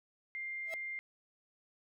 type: tone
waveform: sine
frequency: 2100 Hz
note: C7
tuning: 6 cents sharp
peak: -38 dBFS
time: 0.35-0.99 s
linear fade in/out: 0 ms
type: tone with exponential growth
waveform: 45% pulse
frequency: 653 Hz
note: E5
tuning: 17 cents flat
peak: -38 dBFS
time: 0.64-0.74 s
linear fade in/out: 1 ms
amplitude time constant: 20 ms
effects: none